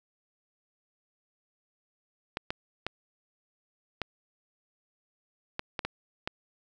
clicks, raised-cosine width 0.3 ms, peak -15 dBFS, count 8, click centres 2.371 / 2.505 / 2.866 / 4.017 / 5.594 / 5.792 / 5.85 / 6.275 s, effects none

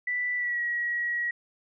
sine tone with pitch glide, 1975 to 1911 Hz, B6 to A#6, 0 to +43 cents, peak -26 dBFS, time 0.07-1.31 s, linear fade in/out 5 ms, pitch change -57 cents, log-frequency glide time 0.36-0.61 s, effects none

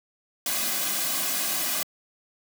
white noise with comb filter, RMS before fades -27 dBFS, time 0.46-1.83 s, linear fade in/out 2 ms, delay 2.2 ms, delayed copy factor -0.7, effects high-pass 200 Hz 12 dB/octave

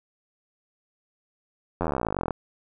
slowing click train, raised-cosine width 1 ms, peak -12 dBFS, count 30, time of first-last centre 1.81-2.307 s, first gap 11 ms, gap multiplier 1.03, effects none

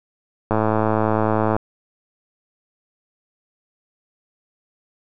click train, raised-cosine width 1 ms, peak -5 dBFS, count 116, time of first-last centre 0.51-1.565 s, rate 109 Hz, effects none

